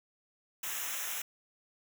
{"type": "noise with comb filter", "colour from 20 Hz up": "white", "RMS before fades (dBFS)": -37, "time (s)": [0.63, 1.22], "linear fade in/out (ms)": 5, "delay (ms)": 0.22, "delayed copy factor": -0.9, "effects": []}